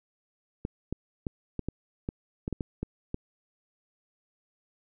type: clicks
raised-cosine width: 3 ms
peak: -18 dBFS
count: 11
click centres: 0.651 / 0.926 / 1.268 / 1.593 / 1.686 / 2.089 / 2.479 / 2.527 / 2.608 / 2.83 / 3.144 s
effects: none